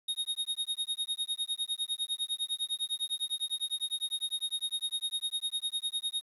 square tone with tremolo, 3729 Hz, A#7, in tune, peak -29 dBFS, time 0.08-6.22 s, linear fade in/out 5 ms, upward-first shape sine, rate 9.9 Hz, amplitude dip 100%, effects resampled to 32000 Hz + 10-bit

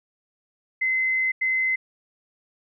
sine tone bursts at uneven times, 2053 Hz, C7, 33 cents flat, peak -20 dBFS, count 2, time 0.81-1.32 / 1.41-1.76 s, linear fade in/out 10 ms, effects none

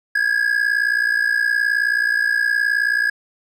triangle ring-modulated tone, 1661.2 Hz, G#6, in tune, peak -11 dBFS, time 0.15-3.1 s, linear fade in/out 5 ms, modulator 29.5 Hz, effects none

